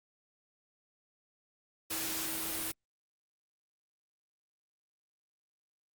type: tone in noise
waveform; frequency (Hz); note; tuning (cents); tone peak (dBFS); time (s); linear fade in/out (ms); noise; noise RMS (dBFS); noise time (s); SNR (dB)
sine; 322.9; E4; -36; -45; 1.9-2.72; 10; white; -36; 1.9-2.72; -12
effects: Opus 48 kbps